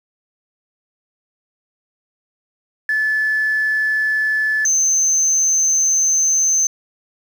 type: tone pair in turn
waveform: sine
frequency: 1734 / 6219 Hz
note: A6 / G8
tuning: -26 / -15 cents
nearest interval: octave + minor seventh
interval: 2211 cents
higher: second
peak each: -14 / -11 dBFS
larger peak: second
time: 2.89-4.65 / 4.65-6.67 s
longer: second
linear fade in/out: 2 ms
effects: tanh soft clip ceiling -11 dBFS + 7-bit